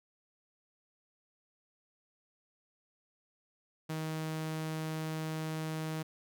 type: tone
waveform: sawtooth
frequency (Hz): 157.9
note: D#3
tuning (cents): +26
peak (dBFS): -31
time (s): 3.89-6.03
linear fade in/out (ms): 10
effects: none